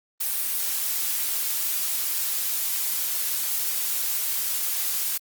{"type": "noise", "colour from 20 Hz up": "blue", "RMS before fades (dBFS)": -26, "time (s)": [0.2, 5.18], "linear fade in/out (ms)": 10, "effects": ["Opus 32 kbps"]}